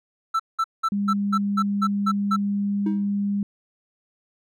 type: tone bursts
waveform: triangle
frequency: 1328 Hz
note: E6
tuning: 12 cents sharp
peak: -17 dBFS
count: 9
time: 0.34-2.364 s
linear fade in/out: 10 ms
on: 56 ms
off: 190 ms
type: tone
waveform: sine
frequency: 201.7 Hz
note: G3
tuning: 50 cents sharp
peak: -21 dBFS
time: 0.92-3.43 s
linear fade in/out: 2 ms
type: tone with exponential decay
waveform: triangle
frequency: 316.6 Hz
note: D#4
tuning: 30 cents sharp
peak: -19 dBFS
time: 2.86-3.12 s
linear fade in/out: 5 ms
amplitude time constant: 55 ms
effects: none